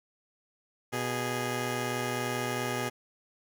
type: tone pair together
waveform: 10% pulse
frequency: 123.05 / 413.9 Hz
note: B2 / G#4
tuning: -6 / -6 cents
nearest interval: octave + major sixth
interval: 2100 cents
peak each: -24 / -25 dBFS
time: 0.92-2.9 s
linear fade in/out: 20 ms
effects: none